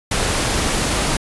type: noise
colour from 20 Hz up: pink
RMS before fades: -19 dBFS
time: 0.11-1.17 s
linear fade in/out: 5 ms
effects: resampled to 24000 Hz

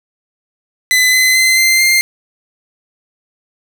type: tone with pitch steps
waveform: sawtooth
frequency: 2014 / 2036 / 2059 / 2081 / 2104 Hz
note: B6 / C7 / C7 / C7 / C7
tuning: +33 / -48 / -28 / -10 / +9 cents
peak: -5 dBFS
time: 0.91-2.01 s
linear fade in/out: 0 ms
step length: 220 ms
effects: none

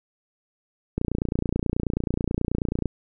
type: click train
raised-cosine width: 3 ms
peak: -11 dBFS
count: 56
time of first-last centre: 0.98-2.857 s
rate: 29.3 Hz
effects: none

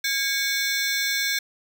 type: ring-modulated tone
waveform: 20% pulse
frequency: 1927 Hz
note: B6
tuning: 43 cents flat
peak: -14 dBFS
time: 0.04-1.39 s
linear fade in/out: 5 ms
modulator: 299 Hz
effects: none

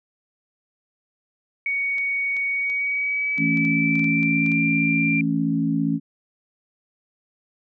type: tone with pitch glide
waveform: sine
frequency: 2237 to 2370 Hz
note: C#7 to D7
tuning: +15 to +15 cents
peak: -21 dBFS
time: 1.66-5.21 s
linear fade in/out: 2 ms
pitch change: +100 cents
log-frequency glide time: 2.51-4.58 s
type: clicks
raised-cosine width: 0.2 ms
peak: -24 dBFS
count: 12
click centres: 1.983 / 2.367 / 2.7 / 3.38 / 3.573 / 3.651 / 3.955 / 3.994 / 4.043 / 4.23 / 4.463 / 4.518 s
type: chord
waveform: sine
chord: A major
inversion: second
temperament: equal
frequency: 164.81 / 220 / 277.2 Hz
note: E3 / A3 / C#4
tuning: 0 / 0 / 0 cents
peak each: -24 / -25 / -22 dBFS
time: 3.37-6 s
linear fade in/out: 50 ms
effects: none

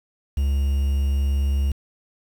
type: tone with quantisation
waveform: triangle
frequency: 69.3 Hz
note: C#2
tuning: in tune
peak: -16 dBFS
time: 0.37-1.72 s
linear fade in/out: 5 ms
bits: 7
effects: none

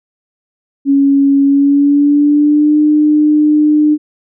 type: tone with pitch glide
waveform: sine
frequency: 277.9 to 301.3 Hz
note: C#4 to D4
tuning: +4 to +44 cents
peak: -6 dBFS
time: 0.85-3.98 s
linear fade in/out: 50 ms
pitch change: +140 cents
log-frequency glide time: 1.44-2.77 s
effects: none

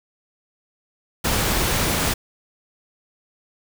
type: noise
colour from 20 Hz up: pink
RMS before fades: -21 dBFS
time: 1.24-2.14 s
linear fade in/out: 10 ms
effects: none

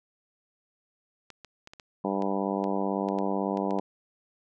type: clicks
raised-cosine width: 0.2 ms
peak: -27 dBFS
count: 12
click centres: 1.303 / 1.447 / 1.674 / 1.735 / 1.798 / 2.222 / 2.641 / 3.087 / 3.187 / 3.573 / 3.708 / 3.788 s
type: harmonic tone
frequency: 98 Hz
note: G2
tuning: in tune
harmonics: 2 / 3 / 4 / 5 / 6 / 7 / 8 / 9 / 10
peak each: -31 / -33 / -34 / -35 / -36 / -36 / -37 / -38 / -38 dBFS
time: 2.04-3.8 s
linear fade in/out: 5 ms
effects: none

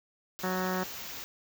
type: band-stop noise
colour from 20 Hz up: white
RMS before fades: -41 dBFS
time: 0.39-1.24 s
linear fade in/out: 0 ms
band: 7300 to 13000 Hz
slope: 96 dB/octave
type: harmonic tone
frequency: 185 Hz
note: F#3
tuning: in tune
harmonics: 1 / 2 / 3 / 4 / 5 / 6 / 7 / 8 / 9 / 10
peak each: -33 / -36 / -38 / -39 / -40 / -41 / -41 / -42 / -43 / -43 dBFS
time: 0.43-0.84 s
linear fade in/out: 10 ms
effects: none

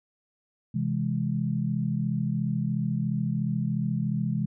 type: chord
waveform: sine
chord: C augmented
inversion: none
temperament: equal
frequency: 130.81 / 164.81 / 207.7 Hz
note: C3 / E3 / G#3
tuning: 0 / 0 / 0 cents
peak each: -29 dBFS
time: 0.74-4.46 s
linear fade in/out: 10 ms
effects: none

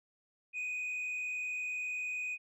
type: tone with frequency modulation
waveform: sine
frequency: 2489 Hz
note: D#7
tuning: in tune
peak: -32 dBFS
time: 0.53-2.38 s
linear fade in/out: 50 ms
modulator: 48.5 Hz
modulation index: 0.68
effects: tanh soft clip ceiling -34 dBFS

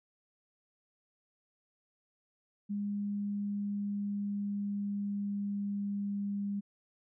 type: tone with pitch glide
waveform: sine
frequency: 203.8 to 201.5 Hz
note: G#3 to G3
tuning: -32 to +48 cents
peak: -32 dBFS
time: 2.69-6.61 s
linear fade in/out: 20 ms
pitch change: -20 cents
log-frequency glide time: 2.81-6.3 s
effects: none

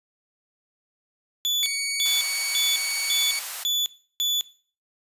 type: tone bursts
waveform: 35% pulse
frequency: 3462 Hz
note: A7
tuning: 29 cents flat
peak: -19 dBFS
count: 6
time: 1.45-4.41 s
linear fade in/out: 0 ms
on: 210 ms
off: 340 ms
type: tone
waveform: 15% pulse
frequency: 2244 Hz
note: C#7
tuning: 21 cents sharp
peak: -18 dBFS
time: 1.63-3.39 s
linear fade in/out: 0 ms
type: high-pass noise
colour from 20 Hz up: white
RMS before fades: -33 dBFS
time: 2.05-3.64 s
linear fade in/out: 10 ms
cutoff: 640 Hz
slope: 24 dB/octave
effects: noise-tail reverb RT60 0.4 s tail -17 dB re dry + resampled to 32000 Hz

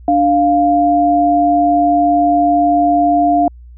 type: tone pair together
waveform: sine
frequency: 293.7 / 698.5 Hz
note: D4 / F5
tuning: 0 / 0 cents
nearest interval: octave + minor third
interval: 1500 cents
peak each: -14 / -10 dBFS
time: 0.08-3.48 s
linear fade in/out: 2 ms
effects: added 60 Hz sine -34 dBFS peak until 3.77 s

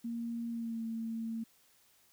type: tone with pitch glide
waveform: sine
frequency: 233.1 to 226.3 Hz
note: A#3 to A3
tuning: 0 to +49 cents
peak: -35 dBFS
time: 0.04-1.44 s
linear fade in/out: 10 ms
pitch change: -51 cents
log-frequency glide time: 0.5-0.82 s
effects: white hiss -67 dBFS RMS until 2.12 s

